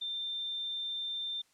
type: tone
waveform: sine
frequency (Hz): 3584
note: A7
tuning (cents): +31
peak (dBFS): -34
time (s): 0.01-1.42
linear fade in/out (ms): 10
effects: white hiss -69 dBFS RMS until 1.53 s + low-pass 9000 Hz 12 dB/octave